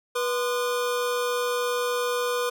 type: tone cluster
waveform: square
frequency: 488.5 / 1032 / 1215 Hz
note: B4 / C6 / D#6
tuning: -19 / -24 / -42 cents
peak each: -26 / -33 / -33 dBFS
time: 0.15-2.5 s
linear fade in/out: 10 ms
effects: none